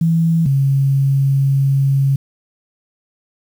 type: tone pair in turn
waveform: sine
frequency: 164.81 / 137.07 Hz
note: E3 / C#3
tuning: 0 / -19 cents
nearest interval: minor third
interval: 319 cents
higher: first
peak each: -11 dBFS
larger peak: neither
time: 0.01-0.46 / 0.46-2.16 s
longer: second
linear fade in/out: 5 ms
effects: 7-bit